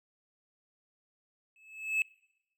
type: tone with exponential growth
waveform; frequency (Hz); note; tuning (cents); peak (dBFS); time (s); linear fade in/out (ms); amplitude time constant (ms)
triangle; 2600; E7; -24; -21; 1.56-2.02; 1; 100
effects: noise-tail reverb RT60 0.9 s tail -25 dB re dry + tanh soft clip ceiling -17 dBFS